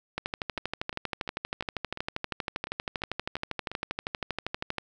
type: two click trains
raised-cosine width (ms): 0.3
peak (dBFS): -14 / -21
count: 59 / 10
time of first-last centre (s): 0.18-4.783 / 0.58-3.716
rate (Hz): 12.6 / 2.87
effects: none